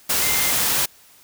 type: tone in noise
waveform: sine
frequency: 2092 Hz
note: C7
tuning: 1 cent flat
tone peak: -27 dBFS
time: 0.22-0.51 s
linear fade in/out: 10 ms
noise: white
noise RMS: -20 dBFS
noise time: 0.09-0.86 s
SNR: -10 dB
effects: white hiss -51 dBFS RMS until 1.23 s